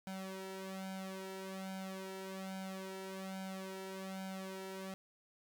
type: tone with flanger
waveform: sawtooth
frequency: 190.6 Hz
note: G3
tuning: 48 cents flat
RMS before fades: -45 dBFS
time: 0.07-4.94 s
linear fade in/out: 0 ms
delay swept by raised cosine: 1.3 to 2.22 ms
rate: 1.2 Hz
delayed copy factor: +0.85
effects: 13-bit